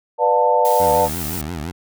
sine chord, B half-diminished seventh, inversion none, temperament just, 493.9 / 592.7 / 711.2 / 889 Hz, B4 / D5 / F5 / A5, 0 / +16 / +31 / +18 cents, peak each -18 / -19 / -21 / -16 dBFS, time 0.18-1.09 s, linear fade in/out 50 ms
blue noise, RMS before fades -28 dBFS, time 0.65-1.41 s, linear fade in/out 0 ms
15% pulse tone with vibrato, 81 Hz, E2, 30 cents flat, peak -19 dBFS, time 0.79-1.72 s, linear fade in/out 20 ms, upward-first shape triangle, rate 5.8 Hz, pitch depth 220 cents each way
effects none

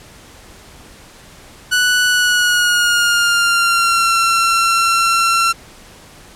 sawtooth tone with pitch glide, 1480 to 1357.2 Hz, F#6 to F6, 0 to -50 cents, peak -8 dBFS, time 1.71-5.53 s, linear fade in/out 20 ms, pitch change -150 cents, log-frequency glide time 2.07-4.13 s, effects pink hiss -41 dBFS RMS until 6.35 s + low-pass 11000 Hz 12 dB/octave

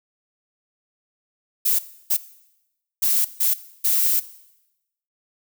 violet noise bursts at uneven times, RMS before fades -19 dBFS, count 5, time 1.65-1.79 / 2.1-2.17 / 3.02-3.25 / 3.4-3.54 / 3.84-4.2 s, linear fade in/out 10 ms, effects noise-tail reverb RT60 0.9 s tail -17 dB re dry

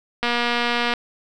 click train, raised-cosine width 0.3 ms, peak -6 dBFS, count 170, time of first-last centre 0.23-0.937 s, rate 239 Hz, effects none

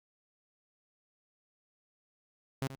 sawtooth tone with echo, 134.6 Hz, C3, 49 cents sharp, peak -27 dBFS, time 2.62-2.67 s, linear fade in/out 0 ms, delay 80 ms, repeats 1, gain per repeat -12 dB, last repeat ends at 2.75 s, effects Opus 48 kbps

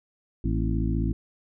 harmonic tone with a mistuned harmonic, 55 Hz, A1, in tune, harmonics 1 / 2 / 3 / 4 / 5 / 6, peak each -26 / -29 / -31 / -32 / -33 / -34 dBFS, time 0.44-1.13 s, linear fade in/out 5 ms, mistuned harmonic 4, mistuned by +89 cents, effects none

